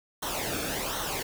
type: noise with flanger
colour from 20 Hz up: pink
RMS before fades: -32 dBFS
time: 0.22-1.23 s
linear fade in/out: 10 ms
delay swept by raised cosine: 0.41 to 1.03 ms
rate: 1.3 Hz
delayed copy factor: -0.65
effects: none